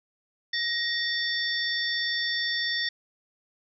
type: tone cluster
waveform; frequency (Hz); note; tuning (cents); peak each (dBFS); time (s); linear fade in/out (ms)
sine; 1881 / 3543 / 4557 / 5400; A#6 / A7 / C#8 / E8; +15 / +11 / +47 / +41; -29 / -31 / -34 / -32; 0.53-2.89; 5
effects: none